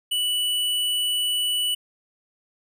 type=tone; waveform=square; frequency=2960 Hz; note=F#7; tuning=in tune; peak=-22 dBFS; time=0.11-1.75 s; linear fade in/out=10 ms; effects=none